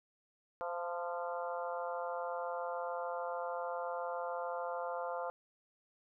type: harmonic tone with a mistuned harmonic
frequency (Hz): 172.9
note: F3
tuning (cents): -17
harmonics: 3 / 4 / 5 / 6 / 7 / 8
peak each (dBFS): -40 / -42 / -44 / -46 / -47 / -48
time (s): 0.61-5.3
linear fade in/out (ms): 0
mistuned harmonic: 5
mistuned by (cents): +27
effects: none